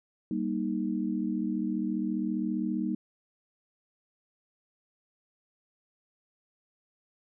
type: chord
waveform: sine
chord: Eb major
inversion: first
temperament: equal with one note detuned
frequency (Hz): 196 / 236.3 / 311.1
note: G3 / Bb3 / Eb4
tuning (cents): 0 / +24 / 0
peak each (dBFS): -32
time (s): 0.31-2.95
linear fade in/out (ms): 2
effects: none